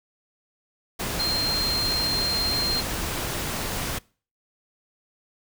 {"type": "tone in noise", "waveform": "sine", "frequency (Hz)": 4186, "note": "C8", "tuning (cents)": 0, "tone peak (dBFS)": -23, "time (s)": [1.19, 2.81], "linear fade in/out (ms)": 10, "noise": "pink", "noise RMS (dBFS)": -29, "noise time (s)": [0.99, 3.99], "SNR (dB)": 3, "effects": ["noise-tail reverb RT60 0.4 s tail -24 dB re dry"]}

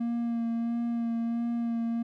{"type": "tone with vibrato", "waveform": "triangle", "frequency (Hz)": 233.1, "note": "A#3", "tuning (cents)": 0, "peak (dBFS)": -25, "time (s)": [0, 2.03], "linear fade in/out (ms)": 10, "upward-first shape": "sine", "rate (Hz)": 1.5, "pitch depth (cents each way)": 18, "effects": []}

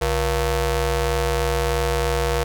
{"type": "ring-modulated tone", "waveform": "sawtooth", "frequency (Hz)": 207.7, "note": "G#3", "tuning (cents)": 0, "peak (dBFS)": -12, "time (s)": [0.01, 2.44], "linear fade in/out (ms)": 10, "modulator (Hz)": 270, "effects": []}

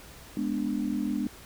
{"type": "chord", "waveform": "sine", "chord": "G# diminished", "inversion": "none", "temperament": "equal", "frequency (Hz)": [207.7, 246.9, 293.7], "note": ["G#3", "B3", "D4"], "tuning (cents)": [0, 0, 0], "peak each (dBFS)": -31, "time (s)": [0.37, 1.27], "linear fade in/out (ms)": 2, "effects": ["added 60 Hz sine -54 dBFS peak until 1.45 s", "pink hiss -49 dBFS RMS until 1.45 s"]}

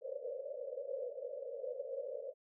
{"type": "band-pass noise", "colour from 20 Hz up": "pink", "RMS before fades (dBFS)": -43, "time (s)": [0.01, 2.34], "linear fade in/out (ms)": 50, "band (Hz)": [490, 570], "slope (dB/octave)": 96, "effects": []}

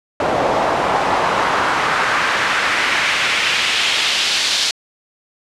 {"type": "noise with band-pass filter sweep", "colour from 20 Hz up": "pink", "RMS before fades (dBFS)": -17, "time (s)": [0.2, 4.71], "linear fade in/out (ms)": 2, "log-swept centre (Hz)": [620, 4300], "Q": 1.5, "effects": ["low-pass 9000 Hz 12 dB/octave"]}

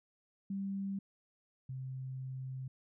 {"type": "tone pair in turn", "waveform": "sine", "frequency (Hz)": [196.1, 130.88], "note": ["G3", "C3"], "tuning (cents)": [1, 1], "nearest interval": "perfect fifth", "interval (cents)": 700, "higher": "first", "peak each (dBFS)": [-35, -39], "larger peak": "first", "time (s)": [[0.5, 0.99], [1.69, 2.68]], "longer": "second", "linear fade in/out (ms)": 5, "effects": []}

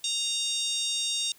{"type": "harmonic tone with a mistuned harmonic", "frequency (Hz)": 932.3, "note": "A#5", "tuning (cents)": 0, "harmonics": [3, 4, 5, 6, 7, 8, 9, 10], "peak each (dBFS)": [-37, -29, -39, -35, -38, -39, -38, -42], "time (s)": [0.04, 1.32], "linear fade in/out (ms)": 2, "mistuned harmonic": 4, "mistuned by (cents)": -17, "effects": ["white hiss -57 dBFS RMS until 1.38 s"]}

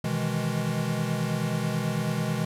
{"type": "chord", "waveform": "square", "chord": "E major seventh", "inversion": "second", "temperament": "equal with one note detuned", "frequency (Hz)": [125.7, 155.56, 164.81, 207.7], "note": ["B2", "D#3", "E3", "G#3"], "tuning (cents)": [31, 0, 0, 0], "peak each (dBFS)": -32, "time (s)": [0.04, 2.45], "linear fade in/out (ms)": 5, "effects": ["resampled to 32000 Hz", "9-bit"]}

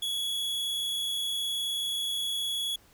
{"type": "tone with amplitude modulation", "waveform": "45% pulse", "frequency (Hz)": 3367, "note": "G#7", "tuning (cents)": 23, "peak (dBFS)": -28, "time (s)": [0.02, 2.76], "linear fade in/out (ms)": 5, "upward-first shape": "sine", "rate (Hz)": 99, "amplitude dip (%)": 25, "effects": ["pink hiss -60 dBFS RMS until 2.93 s"]}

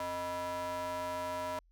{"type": "ring-modulated tone", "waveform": "square", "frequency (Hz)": 178.5, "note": "F3", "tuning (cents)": 38, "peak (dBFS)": -33, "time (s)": [0, 1.59], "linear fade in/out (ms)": 2, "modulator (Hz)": 800, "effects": ["added 42 Hz sine -63 dBFS peak until 1.71 s"]}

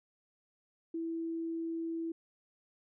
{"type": "tone", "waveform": "sine", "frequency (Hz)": 329.6, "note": "E4", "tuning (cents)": 0, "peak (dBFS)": -34, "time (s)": [0.94, 2.12], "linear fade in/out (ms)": 5, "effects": []}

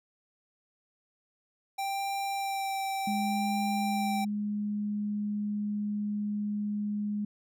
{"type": "tone with vibrato", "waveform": "square", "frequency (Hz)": 784, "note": "G5", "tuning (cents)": 0, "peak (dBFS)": -31, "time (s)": [1.78, 4.25], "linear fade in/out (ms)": 10, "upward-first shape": "sine", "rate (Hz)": 0.67, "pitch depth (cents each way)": 13}
{"type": "tone", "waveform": "sine", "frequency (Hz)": 207.7, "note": "G#3", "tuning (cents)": 0, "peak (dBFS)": -29, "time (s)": [3.07, 7.25], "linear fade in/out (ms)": 5}
{"effects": []}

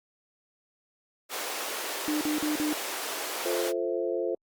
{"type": "high-pass noise", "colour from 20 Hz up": "pink", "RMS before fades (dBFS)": -34, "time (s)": [1.29, 3.73], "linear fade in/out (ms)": 50, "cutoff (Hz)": 380, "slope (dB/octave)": 24}
{"type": "tone bursts", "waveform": "sine", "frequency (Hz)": 302.2, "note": "D4", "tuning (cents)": 50, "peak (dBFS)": -26, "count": 4, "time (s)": [2.08, 2.729], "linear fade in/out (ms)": 0, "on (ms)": 130, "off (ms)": 43}
{"type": "chord", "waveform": "sine", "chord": "F major seventh", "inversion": "none", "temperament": "equal with one note detuned", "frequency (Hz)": [349.2, 440, 524.8, 659.3], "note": ["F4", "A4", "C5", "E5"], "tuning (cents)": [0, 0, 5, 0], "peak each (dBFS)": [-31, -32, -31, -37], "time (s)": [3.45, 4.35], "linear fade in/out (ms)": 5}
{"effects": ["Opus 48 kbps"]}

